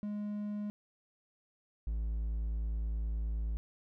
triangle tone pair in turn, 207.7 / 54.82 Hz, G#3 / A1, 0 / -6 cents, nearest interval octave + major seventh, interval 2306 cents, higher first, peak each -33 / -30 dBFS, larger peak second, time 0.03-0.7 / 1.87-3.57 s, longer second, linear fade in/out 0 ms, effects none

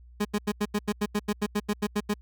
30% pulse tone bursts, 207.7 Hz, G#3, in tune, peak -21 dBFS, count 15, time 0.2-2.14 s, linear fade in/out 10 ms, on 50 ms, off 85 ms, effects added 60 Hz sine -48 dBFS peak until 2.21 s

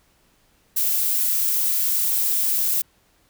violet noise, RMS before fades -21 dBFS, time 0.76-2.82 s, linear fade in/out 10 ms, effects pink hiss -61 dBFS RMS until 3.29 s

